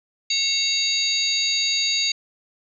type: tone cluster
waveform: sine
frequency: 2190 / 2735 / 3804 / 4612 / 6650 Hz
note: C#7 / F7 / A#7 / D8 / G#8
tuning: -22 / -37 / +34 / -32 / +1 cents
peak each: -30 / -29 / -25 / -22 / -28 dBFS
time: 0.3-2.12 s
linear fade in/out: 5 ms
effects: none